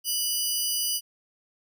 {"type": "tone pair together", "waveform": "15% pulse", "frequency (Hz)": [2960, 4844], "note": ["F#7", "D#8"], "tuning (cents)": [0, -47], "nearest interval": "major sixth", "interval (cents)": 853, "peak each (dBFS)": [-21, -21], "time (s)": [0.04, 1.01], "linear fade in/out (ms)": 50, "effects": []}